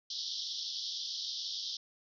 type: band-pass noise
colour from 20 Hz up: white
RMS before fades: -39 dBFS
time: 0.1-1.77 s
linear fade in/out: 5 ms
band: 3200 to 5600 Hz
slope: 96 dB/octave
effects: none